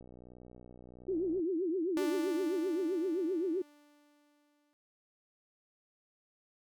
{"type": "click train", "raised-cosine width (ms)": 2, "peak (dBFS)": -40, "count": 86, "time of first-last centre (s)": [0.01, 1.394], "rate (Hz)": 61.4}
{"type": "tone with vibrato", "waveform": "sine", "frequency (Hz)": 349.2, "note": "F4", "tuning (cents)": 0, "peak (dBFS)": -30, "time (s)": [1.08, 3.62], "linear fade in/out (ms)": 5, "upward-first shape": "triangle", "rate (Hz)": 7.7, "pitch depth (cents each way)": 230}
{"type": "tone with exponential decay", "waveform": "sawtooth", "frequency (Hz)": 293.7, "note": "D4", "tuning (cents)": 0, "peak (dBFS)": -30, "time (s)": [1.97, 4.73], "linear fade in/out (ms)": 0, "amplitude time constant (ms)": 600}
{"effects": []}